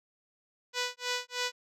5% pulse tone with tremolo, 493.9 Hz, B4, in tune, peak -17 dBFS, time 0.73-1.52 s, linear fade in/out 50 ms, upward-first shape sine, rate 3.2 Hz, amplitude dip 100%, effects low-pass 8000 Hz 12 dB/octave

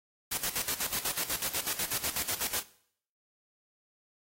white noise with tremolo, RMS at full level -31 dBFS, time 0.31-2.63 s, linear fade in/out 10 ms, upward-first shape square, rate 8.1 Hz, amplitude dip 75%, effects noise-tail reverb RT60 0.6 s tail -18 dB re dry + AAC 48 kbps

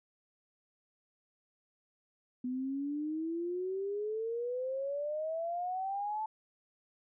sine exponential sweep, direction up, 247.8 to 880 Hz, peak -33 dBFS, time 2.44-6.26 s, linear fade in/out 5 ms, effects none

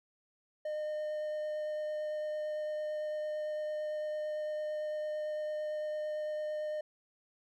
triangle tone with vibrato, 609 Hz, D#5, 37 cents flat, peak -32 dBFS, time 0.65-6.81 s, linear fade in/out 5 ms, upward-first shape triangle, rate 8.9 Hz, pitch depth 9 cents each way, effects none

